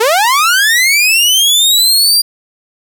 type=linear sweep; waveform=sawtooth; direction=up; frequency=415.3 to 4800 Hz; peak=-4 dBFS; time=0-2.22 s; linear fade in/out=10 ms; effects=none

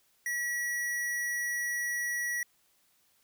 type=tone; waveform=square; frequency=1930 Hz; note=B6; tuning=40 cents flat; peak=-31 dBFS; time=0.26-2.43 s; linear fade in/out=2 ms; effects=white hiss -69 dBFS RMS until 3.23 s

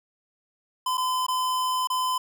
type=tone with dropouts; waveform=square; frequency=1019 Hz; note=C6; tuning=46 cents flat; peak=-24 dBFS; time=0.86-2.18 s; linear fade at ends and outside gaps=5 ms; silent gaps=0.973-0.978 / 1.266-1.283 / 1.873-1.9 s; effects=none

